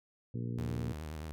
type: harmonic tone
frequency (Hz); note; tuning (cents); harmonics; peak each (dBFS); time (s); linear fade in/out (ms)
59.3; A#1; +30; 2 / 3 / 4 / 5 / 6 / 7 / 8; -36 / -43 / -42 / -48 / -51 / -51 / -53; 0.34-0.93; 5
type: tone with vibrato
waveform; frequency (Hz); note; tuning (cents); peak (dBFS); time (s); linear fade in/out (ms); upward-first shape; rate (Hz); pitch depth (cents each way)
sawtooth; 77.6; D#2; -4; -36; 0.58-1.32; 0; sine; 9.4; 81
effects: none